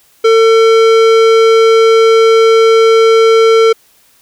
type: tone with tanh clipping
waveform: sine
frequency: 450 Hz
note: A4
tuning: 39 cents sharp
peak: -6 dBFS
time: 0.24-3.73 s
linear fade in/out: 10 ms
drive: 18 dB
effects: white hiss -49 dBFS RMS until 4.21 s